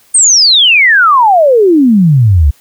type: exponential sweep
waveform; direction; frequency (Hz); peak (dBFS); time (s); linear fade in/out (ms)
sine; down; 8850 to 66.4; -3; 0.14-2.51; 10
effects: white hiss -47 dBFS RMS until 2.6 s